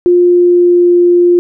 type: tone with pitch glide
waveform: sine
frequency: 353.6 to 351 Hz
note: F4 to F4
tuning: +22 to +9 cents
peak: -4 dBFS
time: 0.06-1.39 s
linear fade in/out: 0 ms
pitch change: -13 cents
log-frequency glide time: 0.2-0.92 s
effects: none